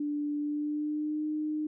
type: tone with pitch glide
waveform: sine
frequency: 293.7 to 305.3 Hz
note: D4 to D#4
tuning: 0 to -33 cents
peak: -29 dBFS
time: 0-1.67 s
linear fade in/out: 5 ms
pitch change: +67 cents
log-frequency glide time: 0.38-1.26 s
effects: none

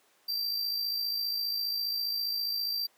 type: tone with amplitude modulation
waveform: square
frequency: 4699 Hz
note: D8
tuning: in tune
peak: -28 dBFS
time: 0.28-2.87 s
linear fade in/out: 10 ms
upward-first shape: sine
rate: 54.9 Hz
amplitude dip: 45%
effects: pink hiss -65 dBFS RMS until 2.97 s + high-pass 400 Hz 12 dB/octave

